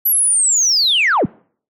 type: linear sweep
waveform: sine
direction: down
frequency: 11990 to 89.4 Hz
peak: -10 dBFS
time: 0.05-1.26 s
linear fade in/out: 10 ms
effects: noise-tail reverb RT60 0.5 s tail -25 dB re dry + tanh soft clip ceiling -8 dBFS